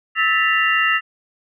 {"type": "tone cluster", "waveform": "sine", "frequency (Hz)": [1304, 1769, 1972, 2777], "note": ["E6", "A6", "B6", "F7"], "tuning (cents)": [-19, 9, -3, -10], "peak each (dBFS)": -20, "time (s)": [0.15, 1.01], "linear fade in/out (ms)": 50, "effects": []}